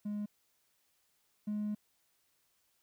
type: tone pair in turn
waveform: triangle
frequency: 207.7 / 209.7 Hz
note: G#3 / G#3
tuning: 0 / +17 cents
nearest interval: unison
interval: 17 cents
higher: second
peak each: -32 / -30 dBFS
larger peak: second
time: 0.05-0.26 / 1.47-1.75 s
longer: second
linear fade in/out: 10 ms
effects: tanh soft clip ceiling -29 dBFS + white hiss -75 dBFS RMS until 2.82 s